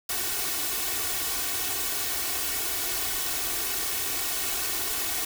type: noise with comb filter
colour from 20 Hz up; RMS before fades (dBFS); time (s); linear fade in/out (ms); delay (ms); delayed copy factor
white; -29; 0.09-5.25; 5; 2.7; +0.85
effects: none